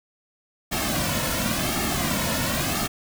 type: noise with flanger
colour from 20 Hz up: pink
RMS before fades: -25 dBFS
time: 0.71-2.88 s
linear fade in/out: 20 ms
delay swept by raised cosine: 2 to 2.55 ms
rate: 0.93 Hz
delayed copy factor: -0.7
effects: none